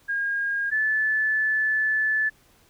sine tone pair in turn, 1624 / 1739.6 Hz, G#6 / A6, -39 / -20 cents, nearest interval minor second, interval 119 cents, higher second, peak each -23 / -20 dBFS, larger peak second, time 0.08-0.71 / 0.71-2.3 s, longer second, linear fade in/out 20 ms, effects pink hiss -59 dBFS RMS until 2.69 s

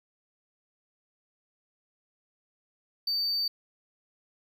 triangle tone, 4596 Hz, D8, 38 cents flat, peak -25 dBFS, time 3.07-3.48 s, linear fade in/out 5 ms, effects none

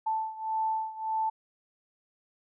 sine beating tone pair, 880 / 881.7 Hz, A5 / A5, 0 / +3 cents, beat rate 1.7 Hz, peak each -30 / -33 dBFS, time 0.06-1.3 s, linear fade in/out 10 ms, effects none

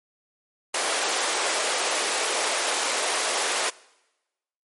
pink high-pass noise, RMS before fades -25 dBFS, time 0.74-3.7 s, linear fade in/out 5 ms, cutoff 430 Hz, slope 24 dB/octave, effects noise-tail reverb RT60 1.0 s tail -22 dB re dry + MP3 48 kbps

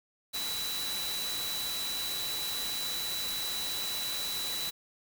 sine tone in noise, 3951 Hz, B7, in tune, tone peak -34 dBFS, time 0.33-4.71 s, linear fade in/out 20 ms, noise white, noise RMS -37 dBFS, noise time 0.33-4.71 s, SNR 0 dB, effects none

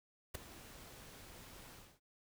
pink noise with ADSR envelope, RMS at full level -39 dBFS, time 0.34-2 s, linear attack 12 ms, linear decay 6 ms, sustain -16 dB, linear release 270 ms, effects none

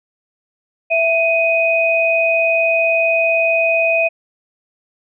sine tone pair together, 662.2 / 2500 Hz, E5 / D#7, +8 / +8 cents, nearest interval octave + major seventh, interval 2300 cents, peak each -15 dBFS, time 0.9-4.09 s, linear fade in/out 20 ms, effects none

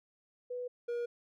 sine / triangle tone pair in turn, 493.9 / 476.7 Hz, B4 / A#4, 0 / +39 cents, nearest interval minor second, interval 61 cents, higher first, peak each -36 / -31 dBFS, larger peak second, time 0.5-0.68 / 0.88-1.06 s, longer neither, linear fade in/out 10 ms, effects none

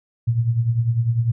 sine tone with tremolo, 116.54 Hz, A#2, in tune, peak -13 dBFS, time 0.27-1.32 s, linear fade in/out 10 ms, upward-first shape triangle, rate 10 Hz, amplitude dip 75%, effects none

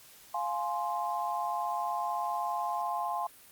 sine chord, F minor, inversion none, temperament just, 698.5 / 838.1 / 1047.7 Hz, F5 / Ab5 / C6, 0 / +16 / +2 cents, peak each -35 / -34 / -34 dBFS, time 0.34-3.27 s, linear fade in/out 5 ms, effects white hiss -55 dBFS RMS until 3.51 s + Opus 48 kbps

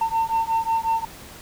sine beating tone pair, 901 / 906.5 Hz, A5 / A#5, +41 / -49 cents, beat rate 5.5 Hz, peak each -21 dBFS, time 0.01-1.05 s, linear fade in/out 5 ms, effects tanh soft clip ceiling -16 dBFS + pink hiss -42 dBFS RMS until 1.41 s

